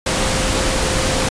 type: tone in noise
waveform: sine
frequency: 523.3 Hz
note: C5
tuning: in tune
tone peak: -25 dBFS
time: 0.06-1.29 s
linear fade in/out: 5 ms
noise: pink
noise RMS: -18 dBFS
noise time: 0.06-1.29 s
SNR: -10 dB
effects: resampled to 22050 Hz